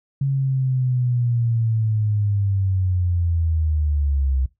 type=linear sweep; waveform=sine; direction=down; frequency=138.5 to 64.5 Hz; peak=-17 dBFS; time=0.21-4.46 s; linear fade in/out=5 ms; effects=noise-tail reverb RT60 0.2 s tail -21 dB re dry